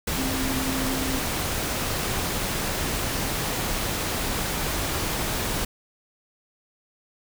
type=tone in noise; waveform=sine; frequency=263.1 Hz; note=C4; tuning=10 cents sharp; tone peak=-28 dBFS; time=0.17-1.19 s; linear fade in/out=5 ms; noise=pink; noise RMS=-27 dBFS; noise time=0.07-5.65 s; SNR=-4 dB; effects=none